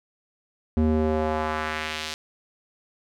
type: tone with band-pass filter sweep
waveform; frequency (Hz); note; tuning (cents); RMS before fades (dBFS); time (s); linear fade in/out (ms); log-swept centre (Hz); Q
square; 77.78; D#2; 0; -25; 0.77-2.14; 0; 210 to 4500; 1.2
effects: none